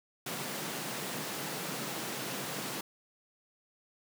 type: high-pass noise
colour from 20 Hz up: pink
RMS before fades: -38 dBFS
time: 0.26-2.81 s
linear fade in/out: 5 ms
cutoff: 130 Hz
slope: 48 dB/octave
effects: none